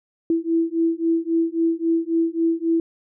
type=beating tone pair; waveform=sine; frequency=328.7 / 332.4 Hz; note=E4 / E4; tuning=-5 / +15 cents; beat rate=3.7 Hz; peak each=-21 dBFS; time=0.3-2.8 s; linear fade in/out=2 ms; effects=none